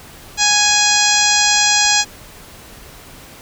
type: harmonic tone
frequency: 830.6 Hz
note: G#5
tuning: in tune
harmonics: 1 / 2 / 3 / 4 / 5 / 6 / 7 / 8 / 9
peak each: -20 / -20 / -20 / -20 / -20 / -20 / -20 / -20 / -20 dBFS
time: 0.37-2.05 s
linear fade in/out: 50 ms
effects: pink hiss -39 dBFS RMS until 3.41 s